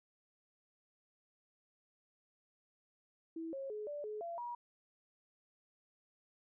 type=tone with pitch steps; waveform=sine; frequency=326.9 / 543 / 423.8 / 585 / 425.3 / 681 / 959 Hz; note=E4 / C#5 / G#4 / D5 / G#4 / F5 / A#5; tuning=-14 / -36 / +35 / -7 / +41 / -44 / +49 cents; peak=-40 dBFS; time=3.36-4.55 s; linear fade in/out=5 ms; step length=170 ms; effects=none